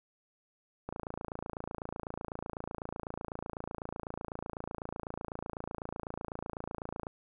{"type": "click train", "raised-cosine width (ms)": 1, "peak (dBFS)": -24, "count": 174, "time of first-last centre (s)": [0.89, 7.069], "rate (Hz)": 28, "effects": []}